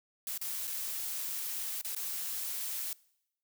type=noise with dropouts; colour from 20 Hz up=blue; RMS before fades=-37 dBFS; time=0.27-2.93 s; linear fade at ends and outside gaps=1 ms; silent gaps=0.377-0.413 / 0.672-0.676 / 1.814-1.847 / 1.949-1.964 s; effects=noise-tail reverb RT60 0.8 s tail -23 dB re dry